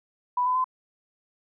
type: tone with pitch steps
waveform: sine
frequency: 987.8 / 1006.2 / 1025 Hz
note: B5 / B5 / C6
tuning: 0 / +32 / -36 cents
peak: -21 dBFS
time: 0.37-0.643 s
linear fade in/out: 5 ms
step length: 91 ms
effects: none